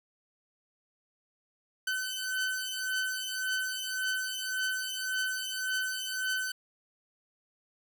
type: beating tone pair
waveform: sawtooth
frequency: 1519 / 1520.8 Hz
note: F#6 / F#6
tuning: +45 / +47 cents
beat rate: 1.8 Hz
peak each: -31 / -30 dBFS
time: 1.87-6.52 s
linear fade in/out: 5 ms
effects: none